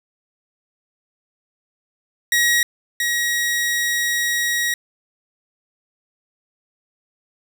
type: tone pair in turn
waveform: sawtooth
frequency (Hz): 1900 / 1900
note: A#6 / A#6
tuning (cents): +33 / +33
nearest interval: unison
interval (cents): 0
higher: neither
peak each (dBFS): -11 / -15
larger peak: first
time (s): 2.32-2.63 / 3-4.74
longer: second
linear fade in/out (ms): 2
effects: none